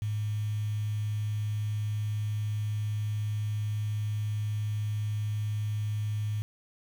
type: tone with quantisation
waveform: sine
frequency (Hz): 105.9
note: G#2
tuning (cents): +34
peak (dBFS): -28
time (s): 0.02-6.42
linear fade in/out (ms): 0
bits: 8
effects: none